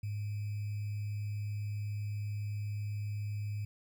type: tone with sample-and-hold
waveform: sine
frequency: 103.83 Hz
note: G#2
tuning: in tune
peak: -34 dBFS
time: 0.03-3.65 s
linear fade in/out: 5 ms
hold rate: 2450 Hz
effects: none